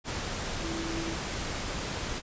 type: tone in noise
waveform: sine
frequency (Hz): 329.6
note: E4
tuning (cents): 0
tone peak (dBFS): -35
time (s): 0.6-1.18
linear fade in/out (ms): 50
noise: pink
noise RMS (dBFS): -34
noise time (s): 0.04-2.22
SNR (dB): -4
effects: resampled to 16000 Hz